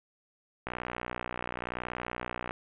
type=click train; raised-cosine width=0.5 ms; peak=-19 dBFS; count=113; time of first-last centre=0.67-2.509 s; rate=60.9 Hz; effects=resampled to 8000 Hz + 9-bit